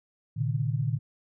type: tone cluster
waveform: sine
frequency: 115.6 / 136.3 / 151.7 Hz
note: A#2 / C#3 / D#3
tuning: -14 / -29 / -44 cents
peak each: -28 / -31 / -30 dBFS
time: 0.36-0.99 s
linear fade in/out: 20 ms
effects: none